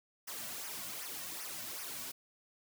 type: noise with flanger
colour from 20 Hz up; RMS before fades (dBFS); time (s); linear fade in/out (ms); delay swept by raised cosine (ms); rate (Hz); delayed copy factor
white; -43; 0.27-2.12; 10; 0.25 to 2.45; 2.6; -0.7
effects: none